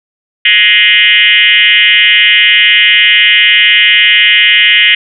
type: tone with frequency modulation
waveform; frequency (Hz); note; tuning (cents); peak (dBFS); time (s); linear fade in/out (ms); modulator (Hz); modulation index
sine; 2489; D#7; 0; -3; 0.45-4.95; 5; 202; 3.4
effects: none